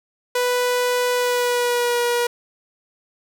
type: tone with pitch glide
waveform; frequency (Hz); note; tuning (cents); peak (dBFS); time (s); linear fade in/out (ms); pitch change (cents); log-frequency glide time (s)
sawtooth; 493.9 to 480.4; B4 to B4; 0 to -48; -14; 0.35-2.27; 5; -48; 1.14-1.99
effects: none